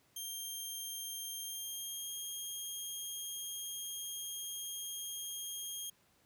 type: tone with pitch glide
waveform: 10% pulse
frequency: 3183 to 3237 Hz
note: G7 to G#7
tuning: +26 to -45 cents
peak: -33 dBFS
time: 0.16-5.9 s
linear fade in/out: 5 ms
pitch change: +29 cents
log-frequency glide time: 1.37-2.11 s
effects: pink hiss -70 dBFS RMS until 6.25 s + high-pass 80 Hz 12 dB/octave